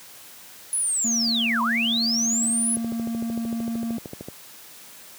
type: linear two-way sweep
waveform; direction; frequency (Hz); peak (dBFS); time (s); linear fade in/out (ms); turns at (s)
sine; down then up; 10548 to 929 to 10548; -21; 0.73-2.76; 0; 1.62
type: tone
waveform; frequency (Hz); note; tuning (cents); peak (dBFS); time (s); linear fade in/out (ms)
triangle; 230; A#3; -23; -23; 1.04-3.98; 10
type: click train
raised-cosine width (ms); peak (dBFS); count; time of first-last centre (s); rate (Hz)
2; -20; 21; 2.77-4.285; 13.2
effects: white hiss -45 dBFS RMS until 5.18 s + high-pass 100 Hz 12 dB/octave